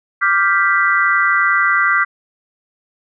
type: chord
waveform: sine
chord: G dominant seventh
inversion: second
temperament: equal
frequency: 1174.7 / 1396.9 / 1568 / 1975.5 Hz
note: D6 / F6 / G6 / B6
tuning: 0 / 0 / 0 / 0 cents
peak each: -17 dBFS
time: 0.21-2.05 s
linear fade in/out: 20 ms
effects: none